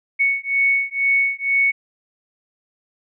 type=beating tone pair; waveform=sine; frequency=2217 / 2219.1 Hz; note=C#7 / C#7; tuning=0 / +1 cents; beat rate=2.1 Hz; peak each=-19 dBFS; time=0.19-1.72 s; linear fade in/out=20 ms; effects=none